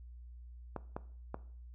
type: clicks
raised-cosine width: 1 ms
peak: -24 dBFS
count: 3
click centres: 0.763 / 0.965 / 1.344 s
effects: noise-tail reverb RT60 0.5 s tail -17 dB re dry + added 60 Hz sine -48 dBFS peak until 1.74 s